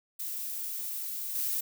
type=noise with level steps; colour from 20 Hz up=violet; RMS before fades=-36 / -31 dBFS; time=0.19-1.61 s; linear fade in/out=10 ms; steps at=1.35 s; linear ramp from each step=2 ms; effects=none